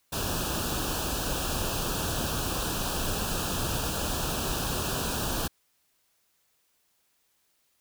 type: band-stop noise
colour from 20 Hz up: pink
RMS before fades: -30 dBFS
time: 0.12-5.48 s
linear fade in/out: 10 ms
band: 1700 to 2500 Hz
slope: 96 dB/octave
effects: white hiss -71 dBFS RMS until 7.8 s